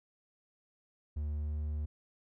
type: tone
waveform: triangle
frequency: 74.9 Hz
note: D2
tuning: 35 cents sharp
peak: -31 dBFS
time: 1.16-1.86 s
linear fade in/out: 10 ms
effects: none